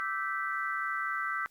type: chord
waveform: sine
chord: E minor seventh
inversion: third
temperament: equal with one note detuned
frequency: 1174.7 / 1318.5 / 1550 / 1975.5 Hz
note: D6 / E6 / G6 / B6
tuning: 0 / 0 / -20 / 0 cents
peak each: -38 / -35 / -35 / -37 dBFS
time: 0-1.46 s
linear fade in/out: 0 ms
effects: white hiss -67 dBFS RMS until 1.5 s + Opus 48 kbps